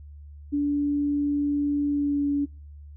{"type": "tone with pitch glide", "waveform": "sine", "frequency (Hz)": [288.7, 285.5], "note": ["D4", "D4"], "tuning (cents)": [-30, -49], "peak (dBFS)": -21, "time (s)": [0.52, 2.46], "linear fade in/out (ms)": 20, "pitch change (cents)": -19, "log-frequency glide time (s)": [1.88, 2.27], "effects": ["noise-tail reverb RT60 0.3 s tail -23 dB re dry", "added 73 Hz sine -41 dBFS peak until 2.96 s"]}